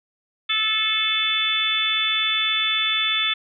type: harmonic tone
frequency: 436.5 Hz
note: A4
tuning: 14 cents flat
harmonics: 3 / 4 / 5 / 6 / 7 / 8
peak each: -29 / -31 / -27 / -28 / -31 / -21 dBFS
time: 0.49-3.34 s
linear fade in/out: 10 ms
effects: none